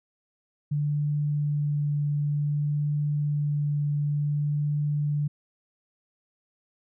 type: tone with vibrato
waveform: sine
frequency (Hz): 146.83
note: D3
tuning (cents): 0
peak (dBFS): -23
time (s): 0.71-5.28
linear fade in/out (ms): 10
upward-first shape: triangle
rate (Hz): 0.55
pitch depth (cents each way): 9
effects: none